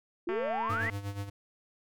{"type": "exponential sweep", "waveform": "sine", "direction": "up", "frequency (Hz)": [329.6, 2093], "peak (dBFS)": -30, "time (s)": [0.27, 0.9], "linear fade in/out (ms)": 5}
{"type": "click train", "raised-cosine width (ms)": 0.5, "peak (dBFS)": -24, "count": 138, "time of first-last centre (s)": [0.29, 0.899], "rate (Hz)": 225}
{"type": "tone with tremolo", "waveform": "square", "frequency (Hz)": 100.4, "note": "G2", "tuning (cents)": 42, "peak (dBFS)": -33, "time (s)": [0.69, 1.3], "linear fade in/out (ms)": 10, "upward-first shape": "sine", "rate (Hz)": 8.3, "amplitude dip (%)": 70}
{"effects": []}